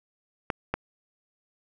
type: clicks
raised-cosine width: 0.5 ms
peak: -11 dBFS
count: 2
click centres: 0.502 / 0.74 s
effects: none